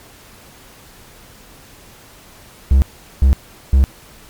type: tone bursts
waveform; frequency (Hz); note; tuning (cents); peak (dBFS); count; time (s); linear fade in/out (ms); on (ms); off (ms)
triangle; 67; C2; +42; -5; 3; 2.71-3.84; 0; 110; 400
effects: pink hiss -43 dBFS RMS until 4.29 s + MP3 96 kbps